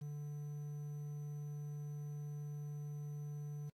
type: tone with quantisation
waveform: triangle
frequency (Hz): 146.83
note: D3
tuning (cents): 0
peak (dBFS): -40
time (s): 0.01-3.7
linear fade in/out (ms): 10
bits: 11
effects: AAC 48 kbps